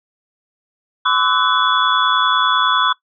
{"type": "tone cluster", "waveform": "sine", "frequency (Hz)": [1017, 1127, 1297, 1491, 3422], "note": ["C6", "C#6", "E6", "F#6", "A7"], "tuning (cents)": [-50, 28, -28, 13, -49], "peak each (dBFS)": -19, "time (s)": [1.05, 2.93], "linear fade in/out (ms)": 10, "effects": ["noise-tail reverb RT60 0.1 s tail -19 dB re dry"]}